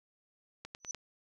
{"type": "click train", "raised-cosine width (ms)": 0.2, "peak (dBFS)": -26, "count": 4, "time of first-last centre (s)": [0.65, 0.947], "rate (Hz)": 10.1}
{"type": "tone with exponential growth", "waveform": "sine", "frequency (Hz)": 5970, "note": "F#8", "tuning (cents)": 15, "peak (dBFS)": -32, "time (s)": [0.8, 0.91], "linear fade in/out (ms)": 1, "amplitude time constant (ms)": 22}
{"effects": []}